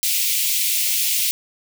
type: high-pass noise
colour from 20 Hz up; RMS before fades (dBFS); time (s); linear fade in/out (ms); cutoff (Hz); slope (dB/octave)
white; -20; 0.03-1.31; 0; 2200; 48
effects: none